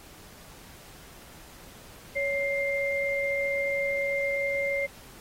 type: tone pair together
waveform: sine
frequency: 557.6 / 2103 Hz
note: C#5 / C7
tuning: +10 / +8 cents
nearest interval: octave + major seventh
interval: 2298 cents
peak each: -28 dBFS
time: 2.15-4.87 s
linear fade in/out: 20 ms
effects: pink hiss -50 dBFS RMS until 5.2 s + AAC 48 kbps